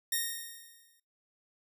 5% pulse tone with exponential decay, 1852 Hz, A#6, 12 cents flat, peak -17 dBFS, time 0.12-1 s, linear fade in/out 5 ms, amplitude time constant 190 ms, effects noise-tail reverb RT60 0.3 s tail -24 dB re dry

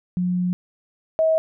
sine tone pair in turn, 179.7 / 640.4 Hz, F3 / D#5, +50 / +50 cents, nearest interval octave + minor seventh, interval 2200 cents, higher second, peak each -19 / -15 dBFS, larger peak second, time 0.17-0.53 / 1.19-1.38 s, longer first, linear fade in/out 0 ms, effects none

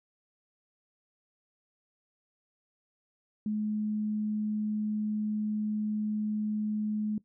sine tone, 212.5 Hz, G#3, 40 cents sharp, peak -28 dBFS, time 3.46-7.18 s, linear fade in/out 2 ms, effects noise-tail reverb RT60 0.1 s tail -18 dB re dry

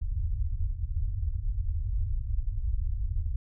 pink low-pass noise, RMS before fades -29 dBFS, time 0.01-3.36 s, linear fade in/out 5 ms, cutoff 100 Hz, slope 48 dB/octave, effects none

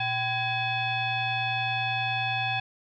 sine tone with frequency modulation, 1661.2 Hz, G#6, in tune, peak -25 dBFS, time 0-2.6 s, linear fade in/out 5 ms, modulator 890 Hz, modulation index 1.8, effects none

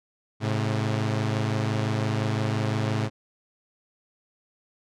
sawtooth tone pair together, 107.89 / 133.7 Hz, A2 / C3, -34 / +38 cents, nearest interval major third, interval 372 cents, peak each -21 / -25 dBFS, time 0.4-3.1 s, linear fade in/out 50 ms, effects low-pass 6000 Hz 12 dB/octave

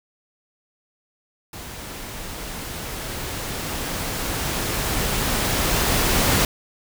pink noise with level ramp, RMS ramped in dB -36 to -18 dBFS, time 1.53-6.45 s, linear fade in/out 2 ms, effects none

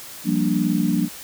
sine chord, G minor seventh, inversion third, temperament equal, 174.61 / 196 / 233.1 / 293.7 Hz, F3 / G3 / Bb3 / D4, 0 / 0 / 0 / 0 cents, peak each -23 dBFS, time 0.24-1.09 s, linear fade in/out 50 ms, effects white hiss -38 dBFS RMS until 1.23 s

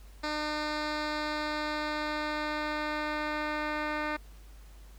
10% pulse tone with low-pass filter sweep, 302.4 Hz, D#4, 49 cents flat, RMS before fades -33 dBFS, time 0.23-4.17 s, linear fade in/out 10 ms, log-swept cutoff 4700 to 2700 Hz, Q 1.6, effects added 50 Hz sine -48 dBFS peak until 4.98 s + pink hiss -60 dBFS RMS until 4.98 s

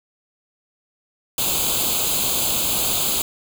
white noise with comb filter, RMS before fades -21 dBFS, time 1.38-3.22 s, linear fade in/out 2 ms, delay 0.27 ms, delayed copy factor +0.85, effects none

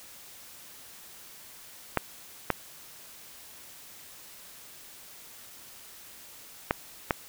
clicks, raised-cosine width 0.5 ms, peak -8 dBFS, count 4, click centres 1.973 / 2.503 / 6.709 / 7.108 s, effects white hiss -49 dBFS RMS until 7.28 s

